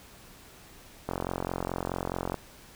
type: click train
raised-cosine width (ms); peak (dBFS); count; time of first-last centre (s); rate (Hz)
1; -16; 57; 1.09-2.343; 44.7
effects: pink hiss -52 dBFS RMS until 2.75 s